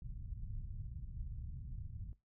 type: low-pass noise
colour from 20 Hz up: pink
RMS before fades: -45 dBFS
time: 0.02-2.13 s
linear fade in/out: 2 ms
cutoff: 130 Hz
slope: 24 dB/octave
effects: noise-tail reverb RT60 0.2 s tail -18 dB re dry